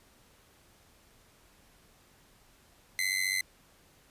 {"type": "tone with amplitude modulation", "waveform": "sawtooth", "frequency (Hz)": 2051, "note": "C7", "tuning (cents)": -35, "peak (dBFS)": -21, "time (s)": [2.99, 3.41], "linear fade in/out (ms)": 0, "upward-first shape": "sine", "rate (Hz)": 94.6, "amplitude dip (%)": 85, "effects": ["pink hiss -62 dBFS RMS until 4.1 s", "resampled to 32000 Hz"]}